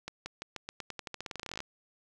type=accelerating click train; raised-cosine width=0.2 ms; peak=-21 dBFS; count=24; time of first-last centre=0.08-1.604 s; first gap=180 ms; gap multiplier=0.89; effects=none